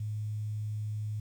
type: tone with quantisation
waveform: sine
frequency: 106.4 Hz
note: G#2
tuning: 42 cents sharp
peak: -32 dBFS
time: 0-1.2 s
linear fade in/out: 5 ms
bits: 10
effects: none